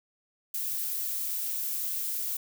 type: noise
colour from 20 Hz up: violet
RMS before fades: -32 dBFS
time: 0.54-2.37 s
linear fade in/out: 5 ms
effects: none